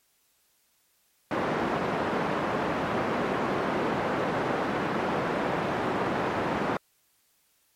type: band-pass noise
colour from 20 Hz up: pink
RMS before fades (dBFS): -28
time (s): 1.31-6.77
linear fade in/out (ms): 2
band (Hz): 220 to 1400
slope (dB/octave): 12
effects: white hiss -68 dBFS RMS until 7.75 s + MP3 64 kbps